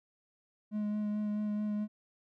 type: tone with vibrato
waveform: triangle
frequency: 210 Hz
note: G#3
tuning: 19 cents sharp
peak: -29 dBFS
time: 0.71-1.88 s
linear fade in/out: 50 ms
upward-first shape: sine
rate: 4.6 Hz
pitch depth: 14 cents each way
effects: none